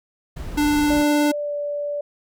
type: noise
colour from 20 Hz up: brown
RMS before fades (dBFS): -31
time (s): 0.36-1.03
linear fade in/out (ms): 10
type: tone with vibrato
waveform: square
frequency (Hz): 295.4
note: D4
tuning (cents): +10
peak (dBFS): -17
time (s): 0.57-1.32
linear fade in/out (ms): 10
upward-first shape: sine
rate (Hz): 19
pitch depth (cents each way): 12
type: tone with pitch glide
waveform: sine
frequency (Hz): 587.3 to 581.9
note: D5 to D5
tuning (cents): 0 to -16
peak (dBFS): -23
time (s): 0.9-2.01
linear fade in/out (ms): 5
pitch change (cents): -16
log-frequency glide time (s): 1.39-1.54
effects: none